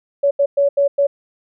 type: tone bursts at uneven times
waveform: sine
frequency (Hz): 564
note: C#5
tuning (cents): +30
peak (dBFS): -11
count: 5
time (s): 0.23-0.31 / 0.39-0.46 / 0.57-0.69 / 0.77-0.88 / 0.98-1.07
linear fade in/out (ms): 10
effects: none